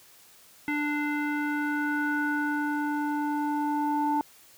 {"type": "tone with low-pass filter sweep", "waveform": "square", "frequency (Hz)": 295, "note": "D4", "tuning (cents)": 8, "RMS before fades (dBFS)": -28, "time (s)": [0.68, 4.21], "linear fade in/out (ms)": 0, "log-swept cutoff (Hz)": [2100, 930], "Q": 5, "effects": ["white hiss -55 dBFS RMS until 4.57 s", "high-pass 60 Hz 12 dB/octave"]}